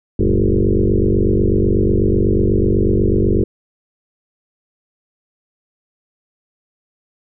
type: tone with frequency modulation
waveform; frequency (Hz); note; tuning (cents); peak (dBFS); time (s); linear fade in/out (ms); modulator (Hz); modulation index
sine; 157.4; D#3; +20; -11; 0.19-3.44; 5; 48.1; 5.6
effects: none